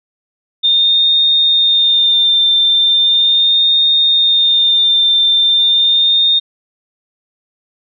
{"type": "tone with vibrato", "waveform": "sine", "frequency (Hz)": 3626, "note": "A#7", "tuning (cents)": -49, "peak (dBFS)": -8, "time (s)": [0.63, 6.4], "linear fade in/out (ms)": 20, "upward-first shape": "sine", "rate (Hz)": 0.38, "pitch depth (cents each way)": 23, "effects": []}